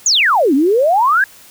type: exponential two-way sweep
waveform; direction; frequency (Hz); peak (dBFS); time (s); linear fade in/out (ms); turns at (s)
sine; down then up; 7130 to 258 to 1683; -9; 0.06-1.24; 2; 0.54
effects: white hiss -42 dBFS RMS until 1.5 s